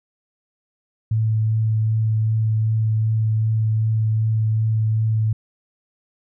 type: tone with vibrato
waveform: sine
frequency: 110 Hz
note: A2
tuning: in tune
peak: -16 dBFS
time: 1.11-5.33 s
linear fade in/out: 5 ms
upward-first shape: triangle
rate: 2.6 Hz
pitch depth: 12 cents each way
effects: none